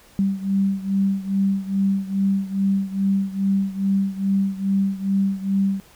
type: beating tone pair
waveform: sine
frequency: 194.7 / 197.1 Hz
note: G3 / G3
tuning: -12 / +10 cents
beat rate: 2.4 Hz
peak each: -20 / -23 dBFS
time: 0.19-5.8 s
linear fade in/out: 0 ms
effects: pink hiss -51 dBFS RMS until 5.95 s